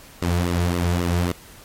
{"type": "tone with flanger", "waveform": "sawtooth", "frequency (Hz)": 87.31, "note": "F2", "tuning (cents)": 0, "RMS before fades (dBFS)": -21, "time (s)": [0.22, 1.32], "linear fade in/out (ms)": 0, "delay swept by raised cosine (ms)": [1.2, 3.8], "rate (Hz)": 3.7, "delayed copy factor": -0.65, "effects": ["pink hiss -45 dBFS RMS until 1.64 s", "MP3 64 kbps"]}